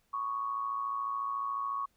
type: tone with amplitude modulation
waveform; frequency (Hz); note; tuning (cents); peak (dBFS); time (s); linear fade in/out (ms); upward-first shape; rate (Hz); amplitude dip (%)
sine; 1112; C#6; +5; -29; 0.13-1.86; 10; sine; 114; 55
effects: pink hiss -73 dBFS RMS until 1.96 s